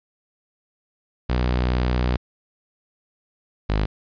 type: tone pair in turn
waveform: sawtooth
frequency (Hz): 61.74 / 51.92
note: B1 / G#1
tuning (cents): 0 / 0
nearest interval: minor third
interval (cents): 300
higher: first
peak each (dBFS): -15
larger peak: neither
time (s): 1.29-2.17 / 3.69-3.86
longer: first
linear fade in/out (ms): 10
effects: resampled to 11025 Hz + 9-bit